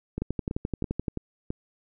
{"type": "two click trains", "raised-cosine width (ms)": 3, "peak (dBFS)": [-15, -17], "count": [11, 5], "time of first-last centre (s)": [[0.22, 1.082], [0.18, 1.505]], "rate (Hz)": [11.6, 3.02], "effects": []}